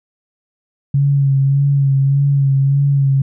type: tone with vibrato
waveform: sine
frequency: 138.59 Hz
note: C#3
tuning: in tune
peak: -10 dBFS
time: 0.94-3.22 s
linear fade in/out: 5 ms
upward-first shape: sine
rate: 1.7 Hz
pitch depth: 32 cents each way
effects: none